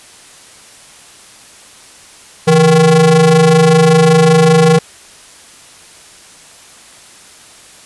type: ring-modulated tone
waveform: square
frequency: 154.2 Hz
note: D#3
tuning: 15 cents flat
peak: -3 dBFS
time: 2.47-4.79 s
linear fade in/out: 10 ms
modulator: 321 Hz
effects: white hiss -39 dBFS RMS until 7.85 s + resampled to 24000 Hz